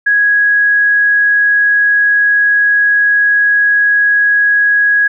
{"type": "tone", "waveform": "sine", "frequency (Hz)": 1661.2, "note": "G#6", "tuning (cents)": 0, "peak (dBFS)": -7, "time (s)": [0.06, 5.08], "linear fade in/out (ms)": 10, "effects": []}